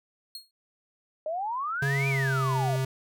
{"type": "tone with exponential decay", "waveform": "40% pulse", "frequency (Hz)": 4283, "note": "C8", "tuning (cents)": 40, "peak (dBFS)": -33, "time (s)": [0.35, 0.51], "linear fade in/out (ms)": 2, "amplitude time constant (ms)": 33}
{"type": "exponential two-way sweep", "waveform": "sine", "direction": "up then down", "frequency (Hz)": [603, 2432, 624], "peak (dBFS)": -28, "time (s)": [1.26, 2.76], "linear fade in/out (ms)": 2, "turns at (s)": 2.08}
{"type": "tone with pitch glide", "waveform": "square", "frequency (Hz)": [138.59, 132.03], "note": ["C#3", "C3"], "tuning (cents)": [0, 16], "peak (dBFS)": -26, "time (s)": [1.82, 2.85], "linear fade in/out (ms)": 5, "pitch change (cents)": -84, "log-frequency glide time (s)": [1.94, 2.53]}
{"effects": []}